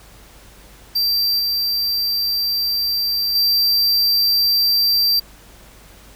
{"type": "tone with level steps", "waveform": "square", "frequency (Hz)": 4699, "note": "D8", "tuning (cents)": 0, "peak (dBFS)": [-16, -18, -14], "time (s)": [0.95, 5.2], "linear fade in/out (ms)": 10, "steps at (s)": [1.39, 3.35], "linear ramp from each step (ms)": 5, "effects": ["added 50 Hz sine -46 dBFS peak until 6.15 s", "pink hiss -46 dBFS RMS until 6.15 s"]}